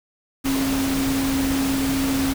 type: tone in noise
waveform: sine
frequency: 270 Hz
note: C#4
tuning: 45 cents flat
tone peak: -20 dBFS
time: 0.44-2.34 s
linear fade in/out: 20 ms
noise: pink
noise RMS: -27 dBFS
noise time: 0.44-2.34 s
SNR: +4 dB
effects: none